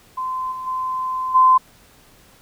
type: tone with level steps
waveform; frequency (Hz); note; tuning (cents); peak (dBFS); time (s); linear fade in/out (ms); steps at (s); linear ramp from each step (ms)
sine; 1031; C6; -26; -22 / -27 / -21 / -9; 0.17-1.58; 10; 0.51 / 0.66 / 1.34; 20
effects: pink hiss -51 dBFS RMS until 2.41 s